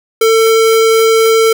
square tone, 448.1 Hz, A4, 32 cents sharp, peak -7 dBFS, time 0.21-1.53 s, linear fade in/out 5 ms, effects none

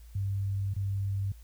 sine tone with dropouts, 98.5 Hz, G2, 9 cents sharp, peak -28 dBFS, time 0.15-1.32 s, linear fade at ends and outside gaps 5 ms, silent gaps 0.738-0.763 s, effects added 57 Hz sine -47 dBFS peak until 1.43 s + white hiss -63 dBFS RMS until 1.43 s

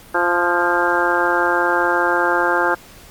harmonic tone with a mistuned harmonic, 174.61 Hz, F3, in tune, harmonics 2 / 3 / 4 / 5 / 6 / 7 / 8 / 9, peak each -22 / -23 / -25 / -21 / -25 / -26 / -22 / -21 dBFS, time 0.14-2.75 s, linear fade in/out 10 ms, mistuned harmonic 9, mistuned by +27 cents, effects pink hiss -43 dBFS RMS until 3.1 s + Opus 48 kbps

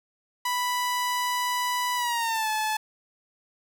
sawtooth tone with pitch glide, 987.8 to 864.9 Hz, B5 to A5, 0 to -30 cents, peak -21 dBFS, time 0.45-2.77 s, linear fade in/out 5 ms, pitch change -230 cents, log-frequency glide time 1.96-2.49 s, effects none

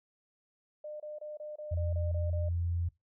sine tone bursts, 603 Hz, D5, 46 cents sharp, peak -39 dBFS, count 9, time 0.84-2.488 s, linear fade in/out 5 ms, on 160 ms, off 26 ms
sine tone with pitch glide, 85 to 85.84 Hz, F2 to F2, -46 to -29 cents, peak -29 dBFS, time 1.71-2.89 s, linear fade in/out 10 ms, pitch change +17 cents, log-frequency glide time 2.23-2.67 s
effects noise-tail reverb RT60 0.2 s tail -22 dB re dry

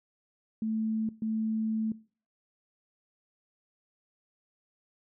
sine tone bursts at uneven times, 220 Hz, A3, in tune, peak -28 dBFS, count 2, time 0.62-1.09 / 1.22-1.92 s, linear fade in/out 2 ms, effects noise-tail reverb RT60 0.4 s tail -20 dB re dry

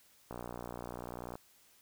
click train, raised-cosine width 1 ms, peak -28 dBFS, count 64, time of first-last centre 0.31-1.355 s, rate 60.3 Hz, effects white hiss -65 dBFS RMS until 1.81 s

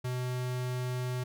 square tone, 125.7 Hz, B2, 31 cents sharp, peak -32 dBFS, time 0.04-1.24 s, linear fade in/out 10 ms, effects none

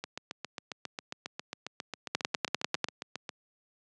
two click trains, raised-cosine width 0.2 ms, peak -19 / -9 dBFS, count 25 / 8, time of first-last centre 0.04-3.292 / 2.15-2.843 s, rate 7.38 / 10.1 Hz, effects high-pass 150 Hz 12 dB/octave + resampled to 22050 Hz

